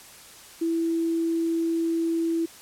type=tone; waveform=sine; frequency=330.9 Hz; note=E4; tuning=7 cents sharp; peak=-22 dBFS; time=0.61-2.46 s; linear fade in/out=10 ms; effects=white hiss -47 dBFS RMS until 2.61 s + low-pass 12000 Hz 12 dB/octave